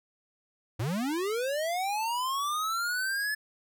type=linear sweep; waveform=square; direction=up; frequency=97 to 1731 Hz; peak=-29 dBFS; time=0.79-3.35 s; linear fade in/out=10 ms; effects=none